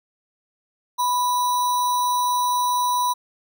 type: tone with sample-and-hold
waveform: sine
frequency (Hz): 987.8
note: B5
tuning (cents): 0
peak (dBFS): -18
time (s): 0.98-3.14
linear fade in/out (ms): 20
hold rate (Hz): 4900
effects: none